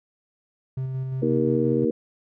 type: tone with tremolo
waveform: triangle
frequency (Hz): 131.1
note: C3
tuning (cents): +4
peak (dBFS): -23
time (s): 0.77-1.85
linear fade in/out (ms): 5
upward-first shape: square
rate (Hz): 5.7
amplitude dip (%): 25
type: harmonic tone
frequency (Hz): 78.2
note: D#2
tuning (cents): +9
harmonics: 3 / 4 / 5 / 6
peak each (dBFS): -25 / -25 / -27 / -24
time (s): 1.22-1.91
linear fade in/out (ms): 5
effects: none